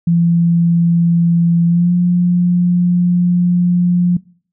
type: tone with pitch glide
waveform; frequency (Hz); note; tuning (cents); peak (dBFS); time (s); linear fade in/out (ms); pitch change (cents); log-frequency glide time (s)
sine; 169.8 to 176.7; F3 to F3; -48 to +21; -9; 0.07-4.17; 5; +69; 1.67-1.93
effects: noise-tail reverb RT60 0.5 s tail -23 dB re dry